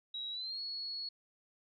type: tone with pitch glide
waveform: sine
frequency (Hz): 3858 to 4356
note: B7 to C#8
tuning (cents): -41 to -31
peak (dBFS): -38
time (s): 0.14-1.09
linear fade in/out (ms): 5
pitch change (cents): +210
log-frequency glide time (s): 0.31-0.6
effects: none